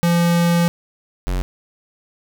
square tone pair in turn, 171.4 / 45.4 Hz, F3 / F#1, -32 / -32 cents, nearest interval octave + major seventh, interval 2300 cents, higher first, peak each -14 / -19 dBFS, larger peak first, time 0.03-0.68 / 1.27-1.42 s, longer first, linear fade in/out 0 ms, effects none

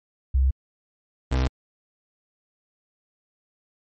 sine / 35% pulse tone pair in turn, 66 / 64.75 Hz, C2 / C2, +16 / -17 cents, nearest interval unison, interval 33 cents, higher first, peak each -16 / -18 dBFS, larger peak first, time 0.34-0.51 / 1.31-1.48 s, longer neither, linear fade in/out 10 ms, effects MP3 32 kbps

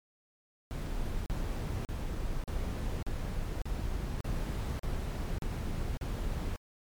brown noise bursts, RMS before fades -34 dBFS, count 10, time 0.71-6.561 s, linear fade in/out 0 ms, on 550 ms, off 39 ms, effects MP3 96 kbps

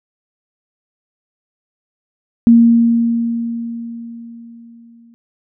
sine tone with exponential decay, 232.7 Hz, A#3, 3 cents flat, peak -3 dBFS, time 2.47-5.14 s, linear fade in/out 0 ms, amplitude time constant 580 ms, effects none

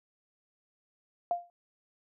sine tone with exponential decay, 698 Hz, F5, 1 cent flat, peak -23 dBFS, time 1.31-1.5 s, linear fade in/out 1 ms, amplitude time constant 40 ms, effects none

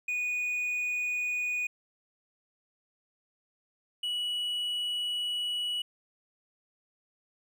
triangle tone pair in turn, 2468 / 2935 Hz, D#7 / F#7, -15 / -15 cents, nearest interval minor third, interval 300 cents, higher second, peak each -27 / -28 dBFS, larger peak first, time 0.08-1.67 / 4.03-5.82 s, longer second, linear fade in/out 5 ms, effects none

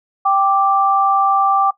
sine tone pair together, 784.6 / 1174.7 Hz, G5 / D6, +1 / 0 cents, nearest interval perfect fifth, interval 699 cents, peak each -14 dBFS, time 0.25-1.71 s, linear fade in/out 10 ms, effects noise-tail reverb RT60 0.1 s tail -17 dB re dry

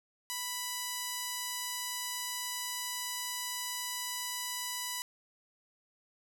5% pulse tone, 987.8 Hz, B5, in tune, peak -23 dBFS, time 0.3-5.02 s, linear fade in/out 0 ms, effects none

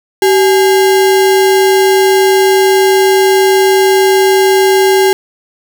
sine tone with sample-and-hold, 383.3 Hz, G4, 39 cents flat, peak -5 dBFS, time 0.22-5.13 s, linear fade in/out 2 ms, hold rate 1225 Hz, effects none

